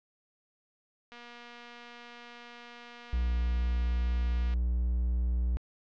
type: click train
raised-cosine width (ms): 0.2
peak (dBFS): -30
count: 818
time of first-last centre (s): 1.12-4.538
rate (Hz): 239
type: tone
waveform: triangle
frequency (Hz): 60.3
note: B1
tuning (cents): -41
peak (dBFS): -24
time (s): 3.13-5.57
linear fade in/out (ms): 0
effects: low-pass 3000 Hz 12 dB/octave